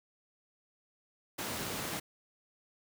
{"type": "high-pass noise", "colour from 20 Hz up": "pink", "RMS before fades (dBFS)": -38, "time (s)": [1.38, 2], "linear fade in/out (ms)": 10, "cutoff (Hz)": 130, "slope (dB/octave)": 12, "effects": []}